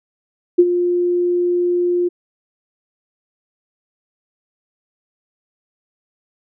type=tone with ADSR envelope; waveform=sine; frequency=352.9 Hz; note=F4; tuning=18 cents sharp; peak=-4 dBFS; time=0.58-2.09 s; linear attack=13 ms; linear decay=49 ms; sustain=-10 dB; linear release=16 ms; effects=none